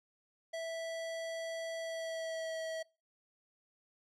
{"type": "tone with pitch glide", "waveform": "square", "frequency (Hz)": [657, 645.7], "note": ["E5", "E5"], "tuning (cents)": [-6, -36], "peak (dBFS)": -38, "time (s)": [0.53, 2.83], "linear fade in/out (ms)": 10, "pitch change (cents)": -30, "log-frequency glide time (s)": [1.79, 2.6], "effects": ["noise-tail reverb RT60 0.3 s tail -24 dB re dry", "low-pass 8000 Hz 12 dB/octave"]}